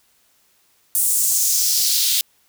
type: noise with high-pass filter sweep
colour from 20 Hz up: white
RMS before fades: -18 dBFS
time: 0.95-2.21 s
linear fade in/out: 0 ms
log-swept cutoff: 9400 to 3600 Hz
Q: 2.2
effects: white hiss -60 dBFS RMS until 2.48 s